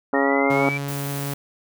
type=harmonic tone; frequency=138.4 Hz; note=C#3; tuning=2 cents flat; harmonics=2 / 3 / 4 / 5 / 6 / 7 / 8 / 9 / 10; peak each=-22 / -24 / -24 / -27 / -27 / -30 / -34 / -32 / -32 dBFS; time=0.13-0.69 s; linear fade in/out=2 ms
type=linear sweep; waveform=sine; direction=up; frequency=1838 to 2345 Hz; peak=-24 dBFS; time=0.14-0.78 s; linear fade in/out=10 ms
type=tone; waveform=sawtooth; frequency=140.8 Hz; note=C#3; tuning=27 cents sharp; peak=-22 dBFS; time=0.5-1.34 s; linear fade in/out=5 ms
type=noise; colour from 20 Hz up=blue; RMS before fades=-35 dBFS; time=0.88-1.34 s; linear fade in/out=5 ms
effects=none